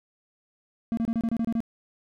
triangle tone bursts, 229 Hz, A#3, 31 cents flat, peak -21 dBFS, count 9, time 0.92-1.604 s, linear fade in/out 0 ms, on 52 ms, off 27 ms, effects none

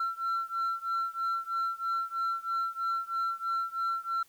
sine beating tone pair, 1351 / 1354.1 Hz, E6 / E6, +42 / +46 cents, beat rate 3.1 Hz, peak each -30 / -31 dBFS, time 0-4.23 s, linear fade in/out 5 ms, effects tanh soft clip ceiling -26 dBFS + white hiss -63 dBFS RMS until 4.28 s

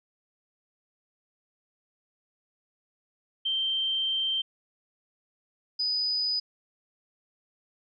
sine tone pair in turn, 3136 / 4978 Hz, G7 / D#8, 0 / 0 cents, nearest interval minor sixth, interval 800 cents, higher second, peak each -25 dBFS, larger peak neither, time 3.45-4.42 / 5.79-6.4 s, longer first, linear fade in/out 10 ms, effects none

